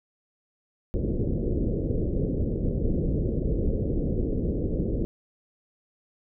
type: low-pass noise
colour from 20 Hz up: pink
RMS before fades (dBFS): -26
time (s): 0.94-5.05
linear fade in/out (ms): 0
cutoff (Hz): 510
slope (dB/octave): 48
effects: none